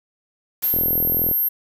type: noise with exponential decay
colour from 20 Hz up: white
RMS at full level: -32 dBFS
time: 0.62-1.13 s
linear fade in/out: 5 ms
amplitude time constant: 110 ms
type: tone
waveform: sine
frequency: 12770 Hz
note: G9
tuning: 31 cents sharp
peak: -17 dBFS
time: 0.63-1.49 s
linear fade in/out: 10 ms
type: click train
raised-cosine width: 2 ms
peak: -15 dBFS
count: 25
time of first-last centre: 0.74-1.313 s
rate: 41.9 Hz
effects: none